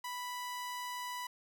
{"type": "tone", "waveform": "sawtooth", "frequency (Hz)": 987.8, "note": "B5", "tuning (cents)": 0, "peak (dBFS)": -35, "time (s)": [0.04, 1.27], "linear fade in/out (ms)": 5, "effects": []}